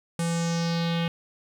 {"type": "tone with low-pass filter sweep", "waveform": "square", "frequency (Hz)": 168.2, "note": "E3", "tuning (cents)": 35, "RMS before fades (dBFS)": -26, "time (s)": [0.19, 1.08], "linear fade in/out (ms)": 2, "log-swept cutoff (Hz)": [9500, 3000], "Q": 3.2, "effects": ["9-bit"]}